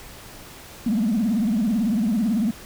sine tone with vibrato, 220 Hz, A3, in tune, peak -17 dBFS, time 0.86-2.51 s, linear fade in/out 5 ms, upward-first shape triangle, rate 18 Hz, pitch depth 240 cents each way, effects tanh soft clip ceiling -15 dBFS + pink hiss -42 dBFS RMS until 2.65 s

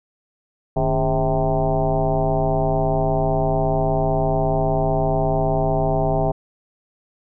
sine tone with frequency modulation, 403.1 Hz, G4, 48 cents sharp, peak -16 dBFS, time 0.76-6.32 s, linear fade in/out 10 ms, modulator 125 Hz, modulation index 3.3, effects none

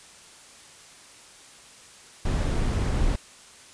brown noise, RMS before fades -24 dBFS, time 2.25-3.16 s, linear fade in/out 5 ms, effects white hiss -49 dBFS RMS until 3.73 s + resampled to 22050 Hz

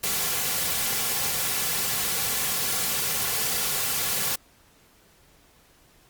white noise with comb filter, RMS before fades -26 dBFS, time 0.03-4.36 s, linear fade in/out 10 ms, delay 3.2 ms, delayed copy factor -0.55, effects pink hiss -58 dBFS RMS until 6.09 s + Opus 48 kbps

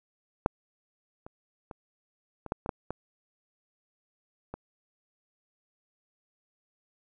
clicks, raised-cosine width 1 ms, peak -8 / -29 / -27 / -25 / -14 / -21 / -14 / -19 / -23 dBFS, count 9, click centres 0.461 / 1.265 / 1.712 / 2.463 / 2.521 / 2.661 / 2.692 / 2.906 / 4.54 s, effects none

